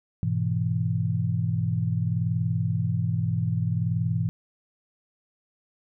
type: chord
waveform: sine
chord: E major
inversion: first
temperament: just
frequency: 103.01 / 123.61 / 164.81 Hz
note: G#2 / B2 / E3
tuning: -14 / +2 / 0 cents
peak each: -27 dBFS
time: 0.23-4.29 s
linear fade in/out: 0 ms
effects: none